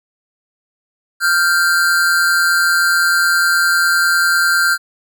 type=tone pair together; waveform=square; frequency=1396.9 / 1566.7 Hz; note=F6 / G6; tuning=0 / -1 cents; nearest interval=major second; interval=199 cents; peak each=-15 dBFS; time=1.2-4.78 s; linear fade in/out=50 ms; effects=none